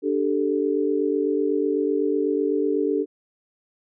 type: chord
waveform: sine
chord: D suspended fourth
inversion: none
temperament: equal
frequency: 293.7 / 392 / 440 Hz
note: D4 / G4 / A4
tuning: 0 / 0 / 0 cents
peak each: -24 dBFS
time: 0.02-3.06 s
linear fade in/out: 50 ms
effects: none